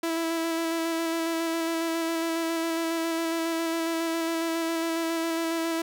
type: tone with vibrato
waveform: sawtooth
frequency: 329.6 Hz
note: E4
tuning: in tune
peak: -22 dBFS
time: 0.03-5.82 s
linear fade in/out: 5 ms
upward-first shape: square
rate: 7.3 Hz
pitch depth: 14 cents each way
effects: none